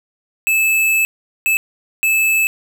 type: tone bursts at uneven times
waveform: square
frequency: 2614 Hz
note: E7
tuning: 15 cents flat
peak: -13 dBFS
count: 3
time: 0.47-1.05 / 1.46-1.57 / 2.03-2.47 s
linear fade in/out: 0 ms
effects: none